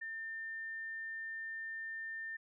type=tone; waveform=sine; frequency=1800 Hz; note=A6; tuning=39 cents sharp; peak=-40 dBFS; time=0.01-2.37 s; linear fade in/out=10 ms; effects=none